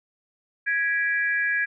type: tone cluster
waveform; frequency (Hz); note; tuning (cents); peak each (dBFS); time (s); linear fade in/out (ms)
sine; 1659 / 1954 / 2338; G#6 / B6 / D7; -2 / -19 / -8; -22 / -30 / -31; 0.66-1.66; 20
effects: none